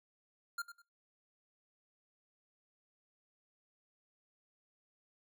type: tone with echo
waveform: square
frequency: 1396.9 Hz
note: F6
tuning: in tune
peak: -37 dBFS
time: 0.58-0.62 s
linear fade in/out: 5 ms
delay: 100 ms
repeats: 2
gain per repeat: -12 dB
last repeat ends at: 0.82 s
effects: noise-tail reverb RT60 0.3 s tail -23 dB re dry